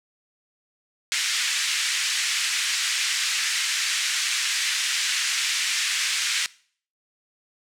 pink band-pass noise, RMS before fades -25 dBFS, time 1.12-6.46 s, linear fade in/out 0 ms, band 1800 to 8300 Hz, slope 24 dB/octave, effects noise-tail reverb RT60 0.5 s tail -21 dB re dry

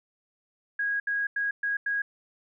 sine tone bursts at uneven times, 1646 Hz, G#6, 16 cents flat, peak -25 dBFS, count 5, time 0.79-1 / 1.07-1.27 / 1.36-1.51 / 1.63-1.77 / 1.86-2.02 s, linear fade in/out 5 ms, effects none

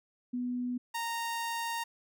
sine / sawtooth tone pair in turn, 246.9 / 926.8 Hz, B3 / A#5, 0 / -10 cents, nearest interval octave + major seventh, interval 2290 cents, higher second, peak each -31 / -29 dBFS, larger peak second, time 0.33-0.78 / 0.94-1.84 s, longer second, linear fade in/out 10 ms, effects none

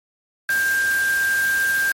sine tone in noise, 1591 Hz, G6, 25 cents sharp, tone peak -17 dBFS, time 0.49-1.92 s, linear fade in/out 2 ms, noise white, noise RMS -30 dBFS, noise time 0.49-1.92 s, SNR +10 dB, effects MP3 64 kbps

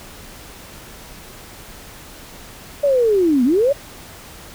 sine linear two-way sweep, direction down then up, 587.3 to 233.1 to 587.3 Hz, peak -12 dBFS, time 2.83-3.73 s, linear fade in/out 10 ms, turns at 3.44 s, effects pink hiss -39 dBFS RMS until 4.54 s

